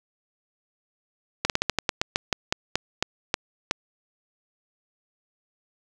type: slowing click train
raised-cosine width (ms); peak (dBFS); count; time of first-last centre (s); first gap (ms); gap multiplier
0.2; -4; 15; 1.45-3.711; 48; 1.17
effects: none